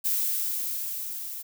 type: noise with level ramp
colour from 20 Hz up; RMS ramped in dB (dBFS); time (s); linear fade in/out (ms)
violet; -25 to -37; 0.04-1.43; 20
effects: none